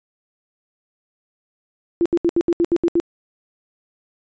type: tone bursts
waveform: sine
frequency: 341.5 Hz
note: F4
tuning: 39 cents flat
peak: -13 dBFS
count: 9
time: 2.01-3 s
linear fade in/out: 0 ms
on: 46 ms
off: 72 ms
effects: resampled to 16000 Hz